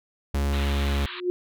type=tone; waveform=45% pulse; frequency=70.4 Hz; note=C#2; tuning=27 cents sharp; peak=-22 dBFS; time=0.34-1.06 s; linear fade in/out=5 ms
type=band-pass noise; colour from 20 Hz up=white; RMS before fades=-37 dBFS; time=0.53-1.2 s; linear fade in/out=0 ms; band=950 to 4100 Hz; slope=96 dB/octave
type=tone with exponential growth; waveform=sine; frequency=358.6 Hz; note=F4; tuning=46 cents sharp; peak=-18 dBFS; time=1.07-1.3 s; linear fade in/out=0 ms; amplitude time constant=49 ms
effects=none